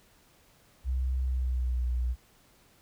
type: tone with pitch glide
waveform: sine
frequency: 64.2 to 61.23 Hz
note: C2 to B1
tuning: -32 to -14 cents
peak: -26 dBFS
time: 0.84-2.16 s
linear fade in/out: 50 ms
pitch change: -82 cents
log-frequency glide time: 1.26-1.85 s
effects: pink hiss -62 dBFS RMS until 2.81 s